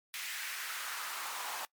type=noise with high-pass filter sweep; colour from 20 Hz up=pink; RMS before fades=-40 dBFS; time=0.14-1.65 s; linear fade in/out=0 ms; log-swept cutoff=2100 to 850 Hz; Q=1.9; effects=noise-tail reverb RT60 0.1 s tail -22 dB re dry + MP3 96 kbps